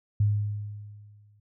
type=tone with exponential decay; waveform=sine; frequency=103.83 Hz; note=G#2; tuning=in tune; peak=-18 dBFS; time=0.2-1.4 s; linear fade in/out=5 ms; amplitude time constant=260 ms; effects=none